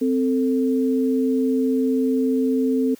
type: tone pair together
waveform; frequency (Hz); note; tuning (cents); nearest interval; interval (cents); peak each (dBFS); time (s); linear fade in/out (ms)
sine; 259.8 / 444.9; C4 / A4; -12 / +19; major sixth; 931; -18 / -23; 0.01-2.95; 10
effects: white hiss -51 dBFS RMS until 2.99 s + high-pass 100 Hz 12 dB/octave